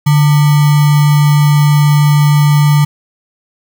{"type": "tone with sample-and-hold", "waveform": "sine", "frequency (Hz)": 146.83, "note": "D3", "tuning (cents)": 0, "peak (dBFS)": -5, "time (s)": [0.06, 2.85], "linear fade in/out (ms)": 10, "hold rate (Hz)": 1050, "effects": []}